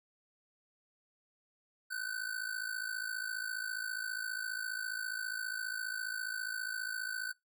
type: ring-modulated tone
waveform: square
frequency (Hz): 1510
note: F#6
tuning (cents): +35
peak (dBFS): -34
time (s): 1.9-7.33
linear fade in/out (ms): 20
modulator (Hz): 27.4
effects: noise-tail reverb RT60 0.2 s tail -25 dB re dry